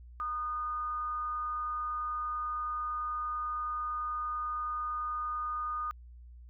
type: tone with frequency modulation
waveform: sine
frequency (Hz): 1227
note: D#6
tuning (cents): -25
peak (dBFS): -32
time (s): 0.2-5.91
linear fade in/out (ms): 0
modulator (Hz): 275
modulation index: 0.22
effects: added 60 Hz sine -48 dBFS peak until 6.49 s